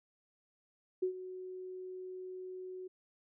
sine tone with ADSR envelope, 370 Hz, F#4, in tune, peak -28 dBFS, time 1.02-2.88 s, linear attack 10 ms, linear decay 94 ms, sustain -14 dB, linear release 12 ms, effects none

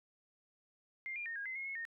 sine tone with pitch steps, 2107 / 2402 / 1839 / 1631 / 2057 / 2157 / 2180 / 1841 Hz, C7 / D7 / A#6 / G#6 / C7 / C#7 / C#7 / A#6, +12 / +38 / -24 / -32 / -30 / -48 / -29 / -22 cents, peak -39 dBFS, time 1.06-1.852 s, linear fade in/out 0 ms, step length 99 ms, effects none

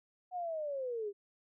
sine linear sweep, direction down, 740 to 392 Hz, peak -35 dBFS, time 0.31-1.13 s, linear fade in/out 50 ms, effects none

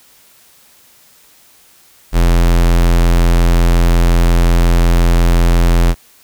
square tone, 42.79 Hz, F1, 35 cents flat, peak -8 dBFS, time 2.12-5.95 s, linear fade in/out 50 ms, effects white hiss -47 dBFS RMS until 6.23 s

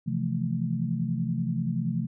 sine chord, F major seventh, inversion second, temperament equal with one note detuned, 130.81 / 164.81 / 175.22 / 220 Hz, C3 / E3 / F3 / A3, 0 / 0 / +6 / 0 cents, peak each -31 dBFS, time 0.06-2.07 s, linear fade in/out 20 ms, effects none

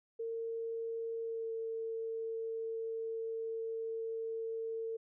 sine tone with pitch glide, 456.2 to 451.2 Hz, A#4 to A4, -37 to +44 cents, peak -36 dBFS, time 0.19-4.97 s, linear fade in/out 10 ms, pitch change -19 cents, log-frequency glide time 1.23-1.51 s, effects none

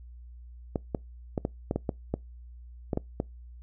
clicks, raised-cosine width 2 ms, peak -14 dBFS, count 11, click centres 0.758 / 0.948 / 1.378 / 1.451 / 1.711 / 1.76 / 1.892 / 2.14 / 2.932 / 2.974 / 3.201 s, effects noise-tail reverb RT60 0.2 s tail -25 dB re dry + added 60 Hz sine -44 dBFS peak until 3.62 s

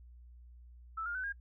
sine tone with pitch steps, 1317 / 1411.5 / 1512.8 / 1621.4 Hz, E6 / F6 / F#6 / G#6, -2 / +18 / +38 / -42 cents, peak -35 dBFS, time 0.97-1.326 s, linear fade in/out 10 ms, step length 89 ms, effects noise-tail reverb RT60 0.1 s tail -22 dB re dry + added 60 Hz sine -52 dBFS peak until 1.4 s

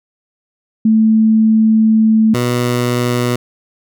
sine / 15% pulse tone pair in turn, 220 / 122.23 Hz, A3 / B2, 0 / -17 cents, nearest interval minor seventh, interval 1017 cents, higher first, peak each -7 dBFS, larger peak neither, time 0.85-2.34 / 2.34-3.36 s, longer first, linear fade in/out 5 ms, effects none

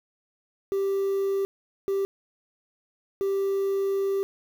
sine tone bursts at uneven times, 392 Hz, G4, in tune, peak -20 dBFS, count 3, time 0.72-1.45 / 1.88-2.05 / 3.21-4.23 s, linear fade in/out 0 ms, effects tanh soft clip ceiling -22 dBFS + 8-bit

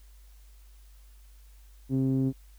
sawtooth tone with low-pass filter, 132.8 Hz, C3, 26 cents sharp, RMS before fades -26 dBFS, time 1.89-2.33 s, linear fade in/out 50 ms, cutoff 300 Hz, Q 3.3, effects added 50 Hz sine -50 dBFS peak until 2.58 s + white hiss -64 dBFS RMS until 2.58 s

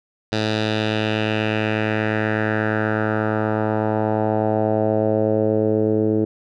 10% pulse tone with low-pass filter sweep, 108.3 Hz, A2, 27 cents flat, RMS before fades -20 dBFS, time 0.32-6.25 s, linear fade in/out 5 ms, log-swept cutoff 4300 to 380 Hz, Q 2.5, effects none

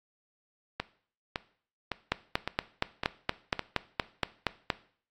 two click trains, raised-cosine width 0.3 ms, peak -14 / -9 dBFS, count 6 / 12, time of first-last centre 0.8-3.593 / 2.12-4.702 s, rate 1.79 / 4.26 Hz, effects noise-tail reverb RT60 0.5 s tail -18 dB re dry + AAC 48 kbps

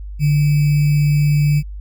sine tone with sample-and-hold, 147.3 Hz, D3, 6 cents sharp, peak -11 dBFS, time 0.19-1.63 s, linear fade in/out 50 ms, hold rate 2450 Hz, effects added 50 Hz sine -27 dBFS peak until 1.8 s

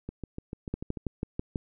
two click trains, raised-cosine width 3 ms, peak -17 / -23 dBFS, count 6 / 7, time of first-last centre 0.74-1.558 / 0.09-0.972 s, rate 6.11 / 6.8 Hz, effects none

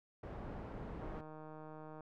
pink low-pass noise, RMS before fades -46 dBFS, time 0.23-1.21 s, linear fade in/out 5 ms, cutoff 980 Hz, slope 12 dB/octave
click train, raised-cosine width 1 ms, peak -38 dBFS, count 154, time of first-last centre 1.02-2.007 s, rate 155 Hz
effects none

